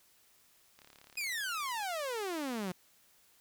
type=click train; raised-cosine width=0.2 ms; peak=-38 dBFS; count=38; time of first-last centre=0.79-1.829 s; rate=35.6 Hz
type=exponential sweep; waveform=sawtooth; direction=down; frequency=2541 to 174.61 Hz; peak=-31 dBFS; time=1.17-2.72 s; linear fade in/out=5 ms
effects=white hiss -66 dBFS RMS until 3.4 s